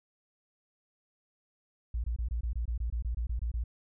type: tone bursts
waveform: sine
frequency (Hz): 58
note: A#1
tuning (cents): -8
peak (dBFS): -29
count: 14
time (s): 1.94-3.639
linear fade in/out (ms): 5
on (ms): 100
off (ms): 23
effects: none